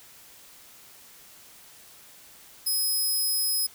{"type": "tone", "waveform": "10% pulse", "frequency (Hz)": 5100, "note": "D#8", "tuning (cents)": 42, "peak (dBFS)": -18, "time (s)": [2.66, 3.67], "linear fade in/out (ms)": 10, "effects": ["white hiss -51 dBFS RMS until 3.74 s"]}